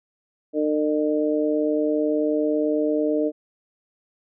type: harmonic tone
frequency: 151.5 Hz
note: D#3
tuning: 46 cents flat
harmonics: 2 / 3 / 4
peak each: -22 / -24 / -25 dBFS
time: 0.53-3.32 s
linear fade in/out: 50 ms
effects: none